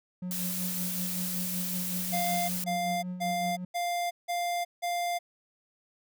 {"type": "tone with tremolo", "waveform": "triangle", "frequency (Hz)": 180.9, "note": "F#3", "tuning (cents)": -39, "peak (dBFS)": -30, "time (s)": [0.22, 3.65], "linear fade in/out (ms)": 5, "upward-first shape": "sine", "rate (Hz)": 5.3, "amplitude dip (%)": 50}
{"type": "noise", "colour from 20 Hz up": "blue", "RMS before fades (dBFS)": -34, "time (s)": [0.31, 2.64], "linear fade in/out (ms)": 2}
{"type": "tone bursts", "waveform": "square", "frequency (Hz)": 698.5, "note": "F5", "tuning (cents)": 0, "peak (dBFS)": -29, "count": 6, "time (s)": [2.12, 5.19], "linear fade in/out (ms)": 20, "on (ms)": 370, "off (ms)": 170}
{"effects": []}